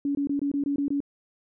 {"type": "tone bursts", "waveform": "sine", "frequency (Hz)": 283.1, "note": "C#4", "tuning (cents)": 37, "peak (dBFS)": -23, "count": 8, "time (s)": [0.05, 1.004], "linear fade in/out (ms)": 2, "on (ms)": 100, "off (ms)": 22, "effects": []}